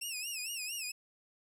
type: tone with vibrato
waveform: 15% pulse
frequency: 2656 Hz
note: E7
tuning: 12 cents sharp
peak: -30 dBFS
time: 0.01-0.92 s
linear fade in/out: 10 ms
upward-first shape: sine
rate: 4.4 Hz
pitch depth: 140 cents each way
effects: none